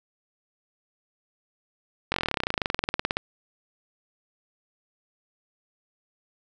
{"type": "slowing click train", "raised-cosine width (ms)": 0.3, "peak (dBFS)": -8, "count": 29, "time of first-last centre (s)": [2.12, 3.169], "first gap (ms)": 21, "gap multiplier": 1.04, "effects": []}